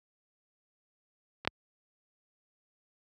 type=clicks; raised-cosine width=0.3 ms; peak=-23 / -8 dBFS; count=2; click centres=1.45 / 1.475 s; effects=high-pass 60 Hz 12 dB/octave